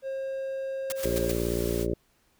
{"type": "tone", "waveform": "triangle", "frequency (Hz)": 536, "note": "C5", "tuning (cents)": 42, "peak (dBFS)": -28, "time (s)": [0.02, 1.34], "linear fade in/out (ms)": 50}
{"type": "noise bursts", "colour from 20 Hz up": "white", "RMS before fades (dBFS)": -33, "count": 4, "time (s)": [0.9, 1.314], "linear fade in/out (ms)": 0, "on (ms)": 21, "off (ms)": 110}
{"type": "noise", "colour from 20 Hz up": "white", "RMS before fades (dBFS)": -40, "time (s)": [0.95, 1.87], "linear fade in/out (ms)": 50}
{"type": "harmonic tone", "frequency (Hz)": 58.27, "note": "A#1", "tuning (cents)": 0, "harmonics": [1, 2, 3, 4, 5, 6, 7, 8, 9, 10], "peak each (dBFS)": [-33, -36, -36, -37, -38, -32, -31, -41, -38, -38], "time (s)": [1.04, 1.94], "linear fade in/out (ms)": 5}
{"effects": ["pink hiss -67 dBFS RMS until 2.39 s"]}